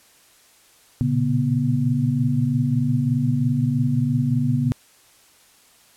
sine tone cluster, 118.2 / 123.9 / 141.4 / 243.3 Hz, A#2 / B2 / C#3 / B3, +24 / +6 / +35 / -26 cents, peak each -24 / -29 / -21 / -22 dBFS, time 1.01-4.72 s, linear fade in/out 0 ms, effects white hiss -54 dBFS RMS until 5.96 s + low-pass 12000 Hz 12 dB/octave

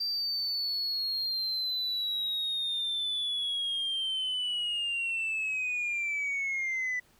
sine linear sweep, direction down, 4699 to 1979 Hz, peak -27 dBFS, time 0-7 s, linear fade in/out 10 ms, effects tanh soft clip ceiling -27 dBFS + pink hiss -64 dBFS RMS until 7.19 s

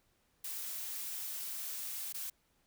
blue noise with dropouts, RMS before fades -41 dBFS, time 0.44-2.3 s, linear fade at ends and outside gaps 5 ms, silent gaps 2.126-2.142 s, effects pink hiss -74 dBFS RMS until 2.66 s

